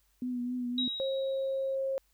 sine tone with vibrato, 246.9 Hz, B3, in tune, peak -31 dBFS, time 0.22-0.88 s, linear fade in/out 2 ms, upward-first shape triangle, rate 3.8 Hz, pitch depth 36 cents each way
sine tone with exponential decay, 3823 Hz, A#7, 43 cents sharp, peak -27 dBFS, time 0.78-1.75 s, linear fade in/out 2 ms, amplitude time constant 210 ms
sine tone, 537 Hz, C5, 45 cents sharp, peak -29 dBFS, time 1-1.98 s, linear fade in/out 0 ms
effects added 50 Hz sine -70 dBFS peak until 2.13 s + white hiss -72 dBFS RMS until 2.13 s

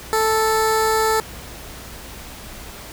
15% pulse tone with notch filter, 440 Hz, A4, in tune, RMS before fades -18 dBFS, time 0.13-1.2 s, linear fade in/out 0 ms, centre 2800 Hz, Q 1.2, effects added 60 Hz sine -42 dBFS peak until 2.92 s + pink hiss -37 dBFS RMS until 2.92 s

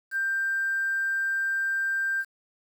sine tone with quantisation, 1575 Hz, G6, 8 cents sharp, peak -24 dBFS, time 0.11-2.25 s, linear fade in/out 50 ms, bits 8, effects none

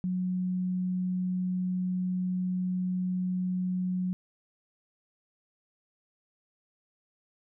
sine tone, 182.9 Hz, F#3, 20 cents flat, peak -27 dBFS, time 0.04-4.13 s, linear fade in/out 0 ms, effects none

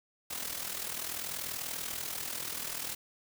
white noise with amplitude modulation, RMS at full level -35 dBFS, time 0.3-2.95 s, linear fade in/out 10 ms, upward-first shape sine, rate 40.5 Hz, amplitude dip 65%, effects none

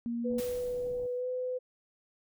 sine tone, 235.2 Hz, A#3, 16 cents sharp, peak -31 dBFS, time 0.06-0.4 s, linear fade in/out 0 ms
sine tone with pitch glide, 493.9 to 504.9 Hz, B4 to B4, 0 to +38 cents, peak -31 dBFS, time 0.24-1.59 s, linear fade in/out 20 ms, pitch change +38 cents, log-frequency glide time 1.15-1.28 s
pink low-pass noise, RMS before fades -50 dBFS, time 0.3-1.07 s, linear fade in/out 5 ms, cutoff 780 Hz, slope 48 dB/octave
white noise with exponential decay, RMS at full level -42 dBFS, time 0.38-1.21 s, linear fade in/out 5 ms, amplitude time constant 180 ms
effects none

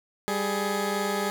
15% pulse tone pair together, 198.44 / 420 Hz, G3 / G#4, +21 / +19 cents, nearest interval octave + minor second, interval 1298 cents, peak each -22 dBFS, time 0.28-1.3 s, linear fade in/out 0 ms, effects none

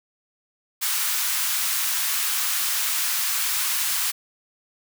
white high-pass noise, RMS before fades -24 dBFS, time 0.81-4.12 s, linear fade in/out 20 ms, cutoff 1000 Hz, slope 24 dB/octave, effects none

